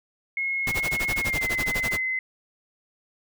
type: tone with pitch glide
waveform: sine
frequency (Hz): 2166 to 2049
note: C#7 to C7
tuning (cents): -41 to -37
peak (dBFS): -24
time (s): 0.37-2.19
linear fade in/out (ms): 2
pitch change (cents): -96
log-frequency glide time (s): 1.21-1.49
type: noise with tremolo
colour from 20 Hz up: pink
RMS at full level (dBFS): -28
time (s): 0.67-1.99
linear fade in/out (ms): 0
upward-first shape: sine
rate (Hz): 12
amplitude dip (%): 100
effects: none